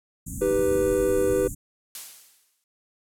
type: band-stop noise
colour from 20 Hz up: pink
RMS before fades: -33 dBFS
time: 0.26-1.55 s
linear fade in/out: 10 ms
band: 290 to 6600 Hz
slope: 96 dB/octave
type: chord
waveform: triangle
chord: Eb augmented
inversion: none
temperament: equal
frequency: 311.1 / 392 / 493.9 Hz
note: Eb4 / G4 / B4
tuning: 0 / 0 / 0 cents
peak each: -27 / -21 / -21 dBFS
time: 0.41-1.48 s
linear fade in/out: 10 ms
type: noise with exponential decay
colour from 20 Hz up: blue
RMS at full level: -32 dBFS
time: 1.95-2.64 s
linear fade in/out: 1 ms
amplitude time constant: 150 ms
effects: low-pass 12000 Hz 12 dB/octave